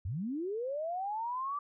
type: linear sweep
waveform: sine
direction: up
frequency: 75.7 to 1174.7 Hz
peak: -33 dBFS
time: 0.05-1.59 s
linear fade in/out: 5 ms
effects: none